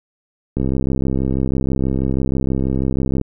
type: click train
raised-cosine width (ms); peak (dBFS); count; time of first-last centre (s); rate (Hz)
3; -7; 176; 0.57-3.214; 66.2
effects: none